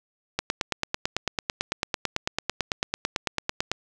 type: click train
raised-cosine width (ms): 0.2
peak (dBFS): -7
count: 31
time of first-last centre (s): 0.39-3.716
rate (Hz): 9.02
effects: none